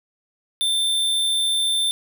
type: tone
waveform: square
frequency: 3563 Hz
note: A7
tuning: 21 cents sharp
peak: -19 dBFS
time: 0.61-1.91 s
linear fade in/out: 0 ms
effects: none